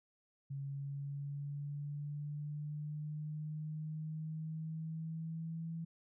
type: linear sweep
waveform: sine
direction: up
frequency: 138.4 to 164.9 Hz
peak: -39 dBFS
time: 0.5-5.85 s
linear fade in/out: 10 ms
effects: none